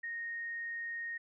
sine tone, 1859 Hz, A#6, 5 cents flat, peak -37 dBFS, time 0.03-1.18 s, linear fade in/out 10 ms, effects none

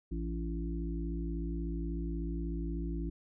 harmonic tone, 56.4 Hz, A1, 44 cents sharp, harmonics 1 / 3 / 5 / 6, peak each -35 / -40 / -42 / -43 dBFS, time 0.11-3.1 s, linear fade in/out 10 ms, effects none

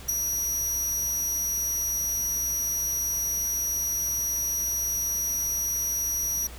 sawtooth tone with ADSR envelope, 5800 Hz, F#8, 35 cents flat, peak -17 dBFS, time 0.08-6.47 s, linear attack 16 ms, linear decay 5 ms, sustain -6 dB, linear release 3 ms, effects added 60 Hz sine -41 dBFS peak until 6.58 s + pink hiss -45 dBFS RMS until 6.58 s

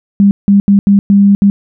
sine tone bursts at uneven times, 200.1 Hz, G3, 36 cents sharp, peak -3 dBFS, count 6, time 0.2-0.31 / 0.48-0.6 / 0.68-0.79 / 0.87-0.99 / 1.1-1.35 / 1.42-1.5 s, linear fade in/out 0 ms, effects none

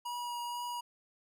square tone with vibrato, 962 Hz, B5, 46 cents flat, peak -37 dBFS, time 0.05-0.81 s, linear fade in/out 10 ms, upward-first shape triangle, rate 2.1 Hz, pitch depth 13 cents each way, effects none

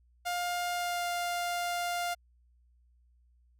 sawtooth tone with pitch glide, 706 to 700.7 Hz, F5 to F5, +19 to +6 cents, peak -27 dBFS, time 0.25-2.15 s, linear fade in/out 20 ms, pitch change -13 cents, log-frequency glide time 0.74-1.06 s, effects added 60 Hz sine -62 dBFS peak until 3.59 s

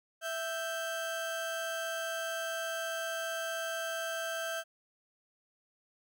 35% pulse tone pair together, 659.3 / 1568.1 Hz, E5 / G6, 0 / 0 cents, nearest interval octave + minor third, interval 1500 cents, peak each -35 / -36 dBFS, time 0.21-4.64 s, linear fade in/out 50 ms, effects none

